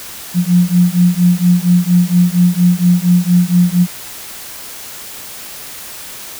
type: beating tone pair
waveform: sine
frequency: 175.1 / 179.4 Hz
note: F3 / F3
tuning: +5 / +47 cents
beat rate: 4.3 Hz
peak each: -11 dBFS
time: 0.34-3.87 s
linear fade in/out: 50 ms
effects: white hiss -30 dBFS RMS until 6.39 s